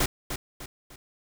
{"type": "noise with echo", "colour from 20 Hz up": "pink", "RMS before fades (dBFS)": -24, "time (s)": [0, 0.06], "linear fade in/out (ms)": 5, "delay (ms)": 300, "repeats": 3, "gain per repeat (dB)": -8, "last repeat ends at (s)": 0.96, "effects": []}